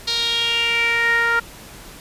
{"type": "tone with band-pass filter sweep", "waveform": "sawtooth", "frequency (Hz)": 466.2, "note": "A#4", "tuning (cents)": 0, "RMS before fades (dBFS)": -19, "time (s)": [0.07, 1.4], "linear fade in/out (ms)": 10, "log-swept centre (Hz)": [4200, 1500], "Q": 5.6, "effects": ["pink hiss -40 dBFS RMS until 2 s", "resampled to 32000 Hz"]}